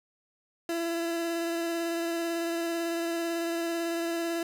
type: tone with vibrato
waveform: 30% pulse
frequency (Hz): 335.9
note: E4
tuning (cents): +33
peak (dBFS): -26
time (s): 0.69-4.43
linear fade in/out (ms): 2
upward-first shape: square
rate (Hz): 18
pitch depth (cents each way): 12
effects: none